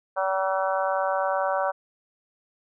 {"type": "harmonic tone with a mistuned harmonic", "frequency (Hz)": 191.1, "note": "G3", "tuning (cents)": -44, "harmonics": [3, 4, 5, 6, 7, 8], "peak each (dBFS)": [-26, -28, -30, -32, -33, -34], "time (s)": [0.16, 1.72], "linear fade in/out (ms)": 20, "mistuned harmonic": 8, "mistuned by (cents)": -20, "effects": []}